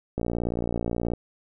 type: click train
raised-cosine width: 2 ms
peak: -14 dBFS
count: 57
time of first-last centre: 0.18-1.136 s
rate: 58.6 Hz
effects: none